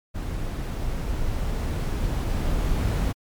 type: noise with level ramp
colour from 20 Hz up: brown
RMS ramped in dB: -29 to -22 dBFS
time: 0.14-3.13 s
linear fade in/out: 20 ms
effects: MP3 96 kbps